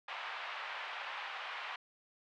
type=band-pass noise; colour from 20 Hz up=pink; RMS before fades=-43 dBFS; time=0.08-1.76 s; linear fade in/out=5 ms; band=790 to 3200 Hz; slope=24 dB/octave; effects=none